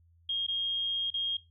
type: tone with dropouts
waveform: sine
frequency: 3242 Hz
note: G#7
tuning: 42 cents flat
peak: -28 dBFS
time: 0.29-1.37 s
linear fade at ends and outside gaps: 5 ms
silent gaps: 0.467-0.483 / 1.104-1.14 s
effects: noise-tail reverb RT60 0.2 s tail -17 dB re dry + added 84 Hz sine -60 dBFS peak until 1.5 s